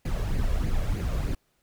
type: noise with flanger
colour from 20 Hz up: brown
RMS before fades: -26 dBFS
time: 0.05-1.35 s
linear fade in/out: 5 ms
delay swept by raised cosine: 0.43 to 1.83 ms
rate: 3.2 Hz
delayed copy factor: +0.55
effects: pink hiss -71 dBFS RMS until 1.62 s